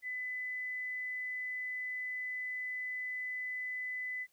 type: tone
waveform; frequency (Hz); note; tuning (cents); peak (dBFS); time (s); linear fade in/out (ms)
sine; 2005; B6; +26; -36; 0.02-4.27; 50
effects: white hiss -73 dBFS RMS until 4.32 s